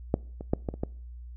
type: clicks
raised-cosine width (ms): 2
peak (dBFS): -9 / -24 / -10 / -16 / -25 / -15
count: 6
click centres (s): 0.141 / 0.409 / 0.535 / 0.688 / 0.74 / 0.835
effects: noise-tail reverb RT60 0.5 s tail -24 dB re dry + added 60 Hz sine -40 dBFS peak until 1.36 s